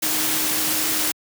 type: tone in noise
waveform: sine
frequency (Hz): 311.1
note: D#4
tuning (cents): 0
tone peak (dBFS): -32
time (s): 0.02-1.12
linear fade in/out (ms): 10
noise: white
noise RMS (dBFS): -22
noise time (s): 0.02-1.12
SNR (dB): -13
effects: high-pass 100 Hz 12 dB/octave